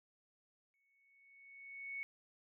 sine tone with exponential growth, 2217 Hz, C#7, in tune, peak -39 dBFS, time 0.74-2.03 s, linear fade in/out 0 ms, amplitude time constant 280 ms, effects none

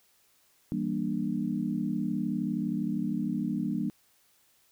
sine chord, E half-diminished seventh, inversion none, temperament just, 164.81 / 197.78 / 237.3 / 296.7 Hz, E3 / G3 / Bb3 / D4, 0 / +16 / +31 / +18 cents, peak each -36 / -32 / -32 / -34 dBFS, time 0.72-3.9 s, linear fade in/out 0 ms, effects white hiss -66 dBFS RMS until 4.71 s

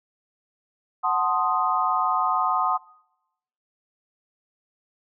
sine chord, F# diminished seventh, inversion none, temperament equal, 740 / 880 / 1046.5 / 1244.5 Hz, F#5 / A5 / C6 / Eb6, 0 / 0 / 0 / 0 cents, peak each -26 / -28 / -25 / -24 dBFS, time 1.03-2.78 s, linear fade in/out 20 ms, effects noise-tail reverb RT60 0.9 s tail -23 dB re dry

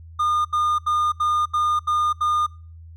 triangle tone bursts, 1216 Hz, D#6, 40 cents flat, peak -16 dBFS, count 7, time 0.19-2.466 s, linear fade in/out 10 ms, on 260 ms, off 76 ms, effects noise-tail reverb RT60 0.4 s tail -23 dB re dry + added 82 Hz sine -39 dBFS peak until 2.96 s

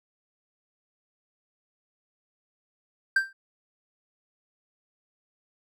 triangle tone with exponential decay, 1573 Hz, G6, 6 cents sharp, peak -14 dBFS, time 3.16-3.33 s, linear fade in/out 5 ms, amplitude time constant 36 ms, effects none

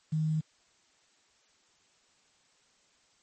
sine tone with quantisation, 156.4 Hz, D#3, 9 cents sharp, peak -26 dBFS, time 0.12-0.41 s, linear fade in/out 10 ms, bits 9, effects white hiss -67 dBFS RMS until 3.22 s + MP3 32 kbps

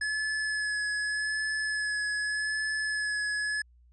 square tone with vibrato, 1709 Hz, G#6, 49 cents sharp, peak -29 dBFS, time 0.01-3.62 s, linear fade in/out 5 ms, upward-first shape sine, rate 0.84 Hz, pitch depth 17 cents each way, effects added 60 Hz sine -56 dBFS peak until 3.92 s + resampled to 22050 Hz

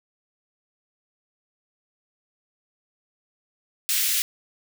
white high-pass noise, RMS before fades -23 dBFS, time 3.89-4.22 s, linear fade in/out 0 ms, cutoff 1900 Hz, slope 24 dB/octave, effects none

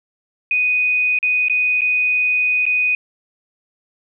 sine tone with dropouts, 2489 Hz, D#7, in tune, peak -14 dBFS, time 0.51-2.95 s, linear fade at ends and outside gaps 2 ms, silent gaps 1.188-1.228 / 1.484-1.497 / 1.809-1.817 / 2.655-2.664 s, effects none

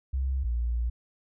sine tone pair in turn, 66.1 / 58.91 Hz, C2 / A#1, +18 / +19 cents, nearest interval major second, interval 199 cents, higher first, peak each -25 dBFS, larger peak neither, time 0.13-0.44 / 0.44-0.9 s, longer second, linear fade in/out 10 ms, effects none

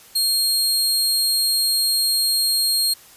sawtooth tone, 4240 Hz, C8, 22 cents sharp, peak -14 dBFS, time 0.15-2.94 s, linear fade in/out 10 ms, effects white hiss -47 dBFS RMS until 3.16 s + resampled to 32000 Hz

